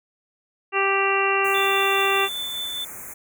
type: harmonic tone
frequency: 392 Hz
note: G4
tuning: in tune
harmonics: 1 / 2 / 3 / 4 / 5 / 6 / 7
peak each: -24 / -27 / -24 / -30 / -28 / -30 / -24 dBFS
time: 0.72-2.29 s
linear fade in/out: 50 ms
type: band-stop noise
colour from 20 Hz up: white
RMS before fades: -37 dBFS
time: 1.44-3.14 s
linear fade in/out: 10 ms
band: 2400 to 6300 Hz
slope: 96 dB/octave
type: tone with tremolo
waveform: sine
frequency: 3520 Hz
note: A7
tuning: in tune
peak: -26 dBFS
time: 1.54-2.85 s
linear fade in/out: 10 ms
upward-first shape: sine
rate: 4.9 Hz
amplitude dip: 25%
effects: none